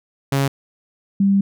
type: tone pair in turn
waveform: sawtooth / sine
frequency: 137.8 / 197.31 Hz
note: C#3 / G3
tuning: -10 / +12 cents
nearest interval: tritone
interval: 622 cents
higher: second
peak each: -12 dBFS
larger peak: neither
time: 0.32-0.48 / 1.2-1.41 s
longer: second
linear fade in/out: 5 ms
effects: none